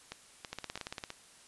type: two click trains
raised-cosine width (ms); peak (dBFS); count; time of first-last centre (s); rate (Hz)
0.2; -23 / -21; 4 / 10; 0.12-1.104 / 0.53-1.038; 3.05 / 17.7
effects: white hiss -58 dBFS RMS until 1.47 s + resampled to 24000 Hz